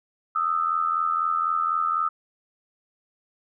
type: tone pair together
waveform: sine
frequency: 1234.5 / 1318.5 Hz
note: D#6 / E6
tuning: -14 / 0 cents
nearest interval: minor second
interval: 114 cents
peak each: -24 dBFS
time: 0.35-2.09 s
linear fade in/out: 10 ms
effects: none